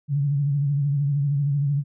sine tone with vibrato, 142.3 Hz, C#3, 46 cents sharp, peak -19 dBFS, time 0.08-1.84 s, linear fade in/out 50 ms, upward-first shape triangle, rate 13 Hz, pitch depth 77 cents each way, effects none

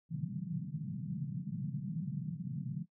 white band-pass noise, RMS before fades -39 dBFS, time 0.09-2.86 s, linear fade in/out 50 ms, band 130 to 190 Hz, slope 48 dB/octave, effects noise-tail reverb RT60 0.1 s tail -19 dB re dry

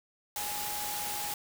sine tone in noise, 830.6 Hz, G#5, in tune, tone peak -39 dBFS, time 0.36-1.34 s, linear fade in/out 2 ms, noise white, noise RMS -36 dBFS, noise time 0.36-1.34 s, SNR -6 dB, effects none

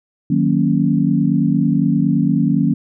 sine chord, D# minor seventh, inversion none, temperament equal, 155.56 / 185 / 233.1 / 277.2 Hz, D#3 / F#3 / A#3 / C#4, 0 / 0 / 0 / 0 cents, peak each -18 dBFS, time 0.3-2.74 s, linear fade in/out 5 ms, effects none

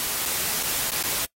white noise with dropouts, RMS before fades -26 dBFS, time 0-1.25 s, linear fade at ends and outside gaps 0 ms, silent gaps 0.254-0.259 / 0.627-0.634 / 0.902-0.918 / 1.027-1.038 s, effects noise-tail reverb RT60 0.1 s tail -22 dB re dry + AAC 48 kbps

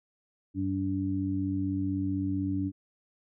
harmonic tone, 95.8 Hz, G2, 39 cents flat, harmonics 1 / 2 / 3, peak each -33 / -36 / -29 dBFS, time 0.54-2.72 s, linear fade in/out 50 ms, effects none

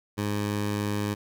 15% pulse tone, 103.3 Hz, G#2, 9 cents flat, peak -20 dBFS, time 0.17-1.15 s, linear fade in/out 20 ms, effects none

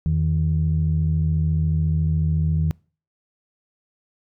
sine tone pair together, 83.43 / 157.5 Hz, E2 / D#3, +21 / +21 cents, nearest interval major seventh, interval 1100 cents, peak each -20 / -19 dBFS, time 0.06-2.71 s, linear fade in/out 0 ms, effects noise-tail reverb RT60 0.4 s tail -26 dB re dry + tanh soft clip ceiling -11 dBFS

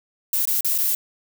violet noise with dropouts, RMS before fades -21 dBFS, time 0.33-0.95 s, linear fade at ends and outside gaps 2 ms, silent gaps 0.454-0.474 / 0.608-0.646 / 0.78-0.785 s, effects none

